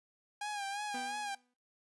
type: tone with vibrato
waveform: sawtooth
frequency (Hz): 813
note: G#5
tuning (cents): -37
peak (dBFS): -33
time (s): 0.41-1.35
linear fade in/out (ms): 5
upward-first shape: sine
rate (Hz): 2.9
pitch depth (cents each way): 59
type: tone with exponential decay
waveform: sawtooth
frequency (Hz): 246.9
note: B3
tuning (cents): 0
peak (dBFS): -37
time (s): 0.94-1.54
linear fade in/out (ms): 5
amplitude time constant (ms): 130
effects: noise-tail reverb RT60 0.3 s tail -21 dB re dry + resampled to 24000 Hz